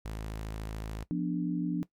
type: tone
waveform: sawtooth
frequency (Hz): 53.8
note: A1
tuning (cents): -38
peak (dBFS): -32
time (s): 0.05-1.04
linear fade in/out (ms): 5
type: chord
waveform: sine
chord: B diminished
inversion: second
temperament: equal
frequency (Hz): 174.61 / 246.9 / 293.7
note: F3 / B3 / D4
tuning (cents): 0 / 0 / 0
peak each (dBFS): -31 / -36 / -31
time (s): 1.11-1.83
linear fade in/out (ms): 0
effects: noise-tail reverb RT60 0.1 s tail -17 dB re dry + MP3 96 kbps